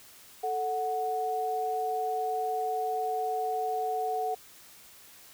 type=tone pair together; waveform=sine; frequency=440 / 738.2 Hz; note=A4 / F#5; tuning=0 / -4 cents; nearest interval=major sixth; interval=896 cents; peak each=-33 / -29 dBFS; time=0.43-4.35 s; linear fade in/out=10 ms; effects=white hiss -53 dBFS RMS until 5.33 s